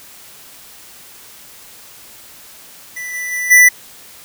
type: tone with level steps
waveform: square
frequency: 1981 Hz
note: B6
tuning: 5 cents sharp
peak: -25 / -22 / -19 / -5 dBFS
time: 2.96-3.69 s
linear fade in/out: 10 ms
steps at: 3.13 / 3.31 / 3.5 s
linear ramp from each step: 20 ms
effects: white hiss -40 dBFS RMS until 4.24 s